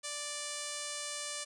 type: tone with low-pass filter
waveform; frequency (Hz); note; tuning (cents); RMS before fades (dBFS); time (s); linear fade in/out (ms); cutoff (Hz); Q
5% pulse; 587; D5; -1; -40; 0.03-1.45; 20; 9300; 3.2
effects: none